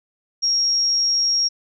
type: tone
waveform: sine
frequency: 5588 Hz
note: F8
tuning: in tune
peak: -16 dBFS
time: 0.42-1.49 s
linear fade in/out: 20 ms
effects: none